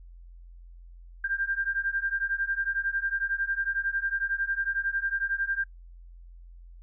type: beating tone pair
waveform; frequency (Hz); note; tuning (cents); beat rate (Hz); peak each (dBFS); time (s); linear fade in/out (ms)
sine; 1585 / 1596; G6 / G6; +19 / +31; 11; -30 / -29; 1.24-5.64; 5
effects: noise-tail reverb RT60 0.1 s tail -23 dB re dry + added 43 Hz sine -45 dBFS peak until 6.82 s